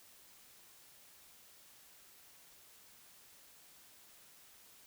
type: silence
effects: white hiss -61 dBFS RMS until 4.86 s